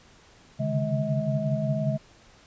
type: tone cluster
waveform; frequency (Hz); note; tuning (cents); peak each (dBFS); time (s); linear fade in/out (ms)
sine; 136 / 141.4 / 153 / 209.2 / 638; C#3 / C#3 / D#3 / G#3 / D#5; -33 / +35 / -29 / +13 / +43; -30; 0.59-1.98; 20
effects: pink hiss -55 dBFS RMS until 2.46 s + resampled to 16000 Hz